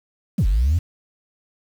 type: exponential two-way sweep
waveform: sine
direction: down then up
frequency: 244 to 43.65 to 91.7 Hz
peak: -13 dBFS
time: 0.38-0.79 s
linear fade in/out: 10 ms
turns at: 0.47 s
effects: tanh soft clip ceiling -12 dBFS + 7-bit